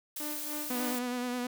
blue noise, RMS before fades -38 dBFS, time 0.16-0.99 s, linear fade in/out 5 ms
sawtooth tone with tremolo, 298.9 Hz, D4, 31 cents sharp, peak -33 dBFS, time 0.2-0.96 s, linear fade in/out 2 ms, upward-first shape sine, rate 3.4 Hz, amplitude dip 75%
sawtooth tone with vibrato, 246.9 Hz, B3, in tune, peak -28 dBFS, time 0.7-1.47 s, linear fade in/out 5 ms, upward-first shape sine, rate 9.5 Hz, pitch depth 28 cents each way
effects none

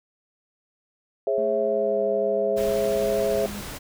sine chord, C# minor, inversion second, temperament equal with one note detuned, 415.3 / 541.4 / 659.3 Hz, G#4 / C#5 / E5, 0 / -41 / 0 cents, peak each -25 dBFS, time 1.27-3.46 s, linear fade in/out 2 ms
triangle tone with pitch glide, 220 to 204.1 Hz, A3 to G#3, 0 to -30 cents, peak -32 dBFS, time 1.38-3.61 s, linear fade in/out 0 ms, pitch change -130 cents, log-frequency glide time 1.57-2.03 s
pink noise, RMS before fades -36 dBFS, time 2.56-3.79 s, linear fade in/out 20 ms
effects none

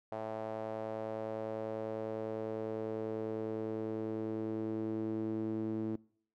sawtooth tone with band-pass filter sweep, 110 Hz, A2, in tune, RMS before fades -38 dBFS, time 0.12-5.96 s, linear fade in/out 0 ms, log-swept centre 670 to 300 Hz, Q 3.2, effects noise-tail reverb RT60 0.6 s tail -25 dB re dry

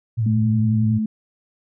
sine tone with vibrato, 112.3 Hz, A2, 36 cents sharp, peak -17 dBFS, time 0.17-0.99 s, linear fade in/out 20 ms, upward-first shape triangle, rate 11 Hz, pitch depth 83 cents each way
sine tone, 217.1 Hz, A3, 23 cents flat, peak -19 dBFS, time 0.26-1.06 s, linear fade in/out 5 ms
effects none

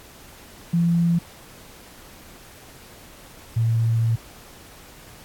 sine tone pair in turn, 170.2 / 114.29 Hz, F3 / A#2, -44 / -34 cents, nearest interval perfect fifth, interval 690 cents, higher first, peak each -16 / -17 dBFS, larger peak first, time 0.73-1.19 / 3.56-4.16 s, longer second, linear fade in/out 10 ms, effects pink hiss -46 dBFS RMS until 5.24 s + AAC 64 kbps

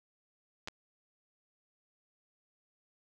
clicks, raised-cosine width 0.2 ms, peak -23 / -22 dBFS, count 2, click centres 0.675 / 0.684 s, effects none

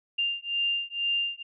sine beating tone pair, 2794 / 2796.1 Hz, F7 / F7, 0 / +1 cents, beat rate 2.1 Hz, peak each -29 dBFS, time 0.18-1.43 s, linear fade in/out 10 ms, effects none

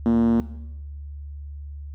5% pulse tone with band-pass filter, 115.7 Hz, A#2, 13 cents flat, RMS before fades -18 dBFS, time 0.06-0.4 s, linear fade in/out 0 ms, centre 240 Hz, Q 5.7, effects noise-tail reverb RT60 0.9 s tail -17 dB re dry + added 72 Hz sine -33 dBFS peak until 1.94 s

